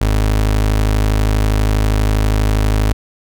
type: tone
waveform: 30% pulse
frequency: 52.4 Hz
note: G#1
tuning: 16 cents sharp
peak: -9 dBFS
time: 0.01-2.93 s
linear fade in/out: 5 ms
effects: none